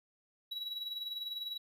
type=tone with tremolo; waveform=triangle; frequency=3900 Hz; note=B7; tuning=23 cents flat; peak=-34 dBFS; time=0.51-1.58 s; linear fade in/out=10 ms; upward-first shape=sine; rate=20 Hz; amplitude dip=60%; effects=none